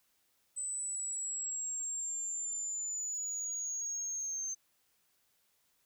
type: linear sweep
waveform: sine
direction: down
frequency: 8060 to 6280 Hz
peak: -34 dBFS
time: 0.56-4.55 s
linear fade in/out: 20 ms
effects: tanh soft clip ceiling -31 dBFS + white hiss -74 dBFS RMS until 5.85 s